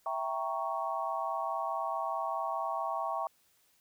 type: chord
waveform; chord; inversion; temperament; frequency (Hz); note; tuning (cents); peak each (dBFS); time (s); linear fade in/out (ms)
sine; E diminished seventh; none; equal; 659.3 / 784 / 932.3 / 1108.7; E5 / G5 / Bb5 / Db6; 0 / 0 / 0 / 0; -37 / -37 / -38 / -36; 0.06-3.27; 2
effects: white hiss -69 dBFS RMS until 3.8 s